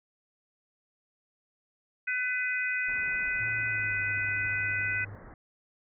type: harmonic tone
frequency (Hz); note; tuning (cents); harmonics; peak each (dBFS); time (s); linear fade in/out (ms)
501; B4; +25; 3 / 4 / 5; -31 / -32 / -33; 2.07-5.05; 10
type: low-pass noise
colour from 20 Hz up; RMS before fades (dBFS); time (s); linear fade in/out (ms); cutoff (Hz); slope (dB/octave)
pink; -49; 2.88-5.34; 2; 2000; 96
type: tone with pitch glide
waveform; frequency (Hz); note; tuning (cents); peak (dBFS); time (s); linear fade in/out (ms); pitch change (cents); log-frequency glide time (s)
triangle; 112.8 to 101.66; A2 to G#2; +44 to -37; -38; 3.4-5.15; 0; -181; 3.63-3.99
effects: none